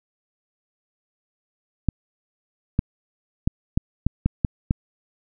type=clicks; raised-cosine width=5 ms; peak=-6 dBFS; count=8; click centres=1.887 / 2.791 / 3.475 / 3.775 / 4.066 / 4.26 / 4.448 / 4.709 s; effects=none